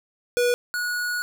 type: tone pair in turn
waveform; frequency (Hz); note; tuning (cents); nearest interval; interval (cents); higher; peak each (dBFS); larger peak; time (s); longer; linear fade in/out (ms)
square; 486.6 / 1458.2; B4 / F#6; -26 / -26; octave + perfect fifth; 1900; second; -19 / -25; first; 0.37-0.54 / 0.74-1.22; second; 0
effects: none